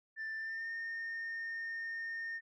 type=tone with pitch glide; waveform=sine; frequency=1773 to 1827.1 Hz; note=A6 to A#6; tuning=+13 to -35 cents; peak=-36 dBFS; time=0.16-2.41 s; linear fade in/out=50 ms; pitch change=+52 cents; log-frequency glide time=0.36-0.71 s; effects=tanh soft clip ceiling -36 dBFS